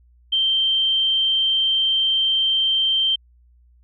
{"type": "tone", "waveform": "sine", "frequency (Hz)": 3136, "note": "G7", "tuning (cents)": 0, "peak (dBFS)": -16, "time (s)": [0.32, 3.16], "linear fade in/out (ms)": 10, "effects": ["added 60 Hz sine -51 dBFS peak until 3.83 s"]}